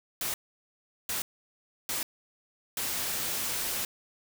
white noise bursts at uneven times, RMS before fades -32 dBFS, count 4, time 0.21-0.34 / 1.09-1.22 / 1.89-2.03 / 2.77-3.85 s, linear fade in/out 2 ms, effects none

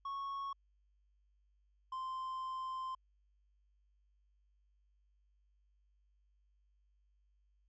triangle tone pair in turn, 1104 / 1042 Hz, C#6 / C6, -7 / -7 cents, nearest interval minor second, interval 100 cents, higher first, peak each -37 / -37 dBFS, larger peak neither, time 0.05-0.53 / 1.92-2.95 s, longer second, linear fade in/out 5 ms, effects added 50 Hz sine -70 dBFS peak until 7.68 s + resampled to 16000 Hz

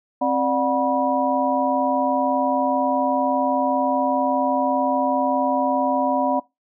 sine tone cluster, 264.8 / 589 / 734 / 972 Hz, C4 / D5 / F#5 / B5, +21 / +5 / -14 / -28 cents, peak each -23 dBFS, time 0.21-6.4 s, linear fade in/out 10 ms, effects noise-tail reverb RT60 0.2 s tail -22 dB re dry

